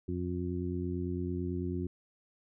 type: harmonic tone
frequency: 89 Hz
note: F2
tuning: 33 cents sharp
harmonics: 1 / 2 / 3 / 4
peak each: -36 / -38 / -38 / -38 dBFS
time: 0.08-1.87 s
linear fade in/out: 5 ms
effects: none